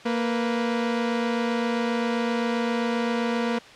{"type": "tone pair together", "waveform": "sawtooth", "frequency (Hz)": [232.1, 491.8], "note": ["A#3", "B4"], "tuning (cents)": [-7, -7], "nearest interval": "octave + minor second", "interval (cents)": 1300, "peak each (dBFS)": [-20, -25], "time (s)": [0.05, 3.59], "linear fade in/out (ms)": 10, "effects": ["white hiss -46 dBFS RMS until 3.75 s", "low-pass 4000 Hz 12 dB/octave"]}